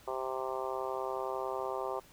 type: harmonic tone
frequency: 130.81 Hz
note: C3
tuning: in tune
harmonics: 3 / 4 / 5 / 6 / 7 / 8 / 9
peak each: -39 / -40 / -41 / -42 / -42 / -43 / -44 dBFS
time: 0.07-2 s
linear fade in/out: 10 ms
effects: pink hiss -59 dBFS RMS until 2.12 s